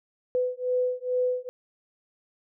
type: beating tone pair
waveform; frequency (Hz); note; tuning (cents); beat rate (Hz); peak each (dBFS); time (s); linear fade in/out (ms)
sine; 500 / 502.3; B4 / B4; +21 / +29; 2.3; -27; 0.35-1.49; 0
effects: none